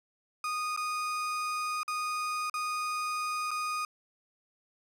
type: tone with dropouts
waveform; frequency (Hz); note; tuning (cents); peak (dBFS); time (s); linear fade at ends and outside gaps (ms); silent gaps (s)
35% pulse; 1236; D#6; -12; -29; 0.44-3.85; 2; 0.764-0.774 / 1.832-1.879 / 2.498-2.54 / 3.508-3.513
effects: low-pass 11000 Hz 12 dB/octave